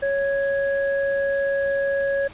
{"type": "tone pair together", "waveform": "sine", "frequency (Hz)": [554.4, 1661.3], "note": ["C#5", "G#6"], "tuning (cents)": [0, 0], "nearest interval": "octave + perfect fifth", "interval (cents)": 1900, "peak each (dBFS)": [-20, -28], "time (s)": [0.02, 2.28], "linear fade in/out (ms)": 10, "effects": ["pink hiss -44 dBFS RMS until 2.33 s", "resampled to 8000 Hz"]}